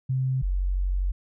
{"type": "tone pair in turn", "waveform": "sine", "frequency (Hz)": [130.81, 46.25], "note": ["C3", "F#1"], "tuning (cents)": [0, 0], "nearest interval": "octave + tritone", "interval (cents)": 1800, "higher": "first", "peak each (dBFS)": -22, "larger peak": "neither", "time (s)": [[0.09, 0.42], [0.42, 1.12]], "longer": "second", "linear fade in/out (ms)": 10, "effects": []}